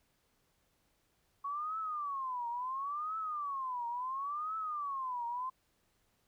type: tone with vibrato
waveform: sine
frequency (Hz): 1108.7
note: C#6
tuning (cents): 0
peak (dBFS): -35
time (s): 1.44-5.5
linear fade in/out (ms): 10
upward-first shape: triangle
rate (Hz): 0.72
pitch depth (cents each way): 300
effects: pink hiss -75 dBFS RMS until 6.27 s